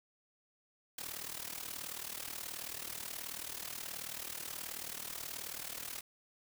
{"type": "noise with amplitude modulation", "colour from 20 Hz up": "white", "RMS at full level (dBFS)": -40, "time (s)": [0.98, 6.01], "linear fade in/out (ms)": 5, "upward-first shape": "sine", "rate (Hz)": 38.6, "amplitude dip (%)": 80, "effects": []}